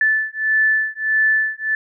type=beating tone pair; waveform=sine; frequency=1749 / 1750.6 Hz; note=A6 / A6; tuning=-11 / -9 cents; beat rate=1.6 Hz; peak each=-18 dBFS; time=0.01-1.75 s; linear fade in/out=2 ms; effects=none